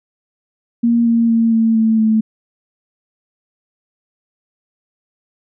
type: tone with pitch steps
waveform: sine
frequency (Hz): 234.4 / 231.3 / 228.3 / 225.2 / 222.3 / 219.3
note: A#3 / A#3 / A#3 / A3 / A3 / A3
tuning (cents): +10 / -13 / -36 / +40 / +18 / -6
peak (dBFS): -10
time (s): 0.83-2.21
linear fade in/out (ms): 10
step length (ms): 230
effects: none